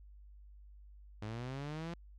sawtooth linear sweep, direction up, 102.9 to 172.9 Hz, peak -36 dBFS, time 1.22-1.94 s, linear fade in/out 5 ms, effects added 50 Hz sine -53 dBFS peak until 2.18 s + low-pass 5000 Hz 12 dB/octave

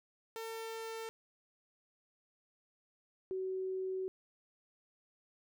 sawtooth / sine tone pair in turn, 449.9 / 376.6 Hz, A4 / F#4, +39 / +31 cents, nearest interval minor third, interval 308 cents, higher first, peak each -37 / -35 dBFS, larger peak second, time 0.36-1.09 / 3.31-4.08 s, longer second, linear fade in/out 0 ms, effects none

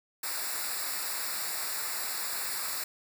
white noise with comb filter, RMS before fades -34 dBFS, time 0.23-2.84 s, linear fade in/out 5 ms, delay 0.32 ms, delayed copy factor -0.9, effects none

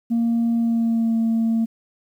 sine tone with pitch glide, 232.3 to 226.7 Hz, A#3 to A#3, -6 to -48 cents, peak -15 dBFS, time 0.1-1.66 s, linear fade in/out 20 ms, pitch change -42 cents, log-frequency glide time 0.55-1.17 s, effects tanh soft clip ceiling -15 dBFS + 9-bit

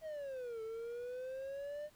triangle exponential two-way sweep, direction down then up, 648 to 440 to 604 Hz, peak -39 dBFS, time 0.01-1.9 s, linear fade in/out 50 ms, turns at 0.62 s, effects pink hiss -67 dBFS RMS until 1.95 s

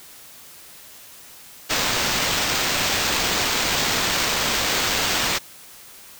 white noise with sample-and-hold, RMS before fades -22 dBFS, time 1.69-5.39 s, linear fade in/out 20 ms, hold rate 11025 Hz, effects white hiss -44 dBFS RMS until 6.19 s

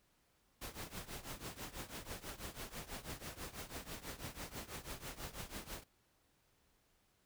pink noise with tremolo, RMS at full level -44 dBFS, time 0.61-5.84 s, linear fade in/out 10 ms, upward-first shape triangle, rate 6.1 Hz, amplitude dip 90%, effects pink hiss -75 dBFS RMS until 7.25 s

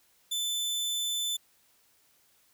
sawtooth tone, 3520 Hz, A7, in tune, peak -26 dBFS, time 0.31-1.37 s, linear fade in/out 10 ms, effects white hiss -66 dBFS RMS until 2.53 s

